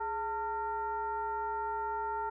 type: tone with frequency modulation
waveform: sine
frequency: 898 Hz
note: A5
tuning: 35 cents sharp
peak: -32 dBFS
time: 0-2.3 s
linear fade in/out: 10 ms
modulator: 481 Hz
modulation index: 0.81
effects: none